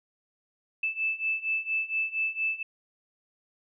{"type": "beating tone pair", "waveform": "sine", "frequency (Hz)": [2629, 2633.3], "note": ["E7", "E7"], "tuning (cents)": [-5, -2], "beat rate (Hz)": 4.3, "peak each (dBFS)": [-31, -29], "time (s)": [0.83, 2.63], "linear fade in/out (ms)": 5, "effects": []}